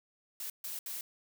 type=noise bursts at uneven times; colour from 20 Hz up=blue; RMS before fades=-40 dBFS; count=3; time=0.4-0.5 / 0.64-0.79 / 0.86-1.01 s; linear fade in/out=2 ms; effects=none